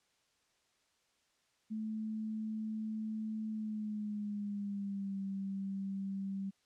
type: tone with pitch glide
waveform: sine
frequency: 217.6 to 194.98 Hz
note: A3 to G3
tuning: -19 to -9 cents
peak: -36 dBFS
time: 1.7-6.51 s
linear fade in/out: 20 ms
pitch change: -190 cents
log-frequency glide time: 3.49-5.2 s
effects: white hiss -75 dBFS RMS until 6.65 s + low-pass 7000 Hz 12 dB/octave